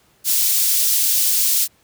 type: high-pass noise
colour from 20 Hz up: white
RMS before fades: -17 dBFS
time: 0.24-1.68 s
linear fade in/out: 50 ms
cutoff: 4400 Hz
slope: 12 dB/octave
effects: pink hiss -57 dBFS RMS until 1.83 s + high-pass 60 Hz 12 dB/octave